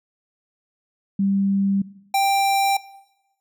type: tone pair in turn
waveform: sine / square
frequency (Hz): 196.8 / 787.2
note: G3 / G5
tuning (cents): +7 / +7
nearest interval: 2 octaves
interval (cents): 2400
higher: second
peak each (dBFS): -17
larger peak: neither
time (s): 1.19-1.82 / 2.14-2.77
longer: neither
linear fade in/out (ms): 5
effects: noise-tail reverb RT60 1.0 s tail -20 dB re dry